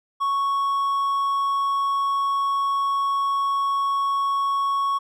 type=tone; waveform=triangle; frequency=1108.7 Hz; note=C#6; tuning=in tune; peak=-18 dBFS; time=0.2-4.99 s; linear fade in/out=20 ms; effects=none